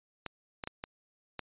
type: clicks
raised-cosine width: 0.3 ms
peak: -21 dBFS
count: 5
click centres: 0.263 / 0.638 / 0.674 / 0.839 / 1.393 s
effects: resampled to 8000 Hz